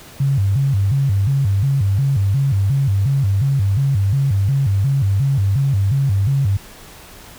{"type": "tone with vibrato", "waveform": "sine", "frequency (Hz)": 116.54, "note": "A#2", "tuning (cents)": 0, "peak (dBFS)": -13, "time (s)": [0.2, 6.57], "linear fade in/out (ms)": 5, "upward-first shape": "square", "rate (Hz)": 2.8, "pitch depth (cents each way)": 290, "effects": ["pink hiss -40 dBFS RMS until 7.38 s"]}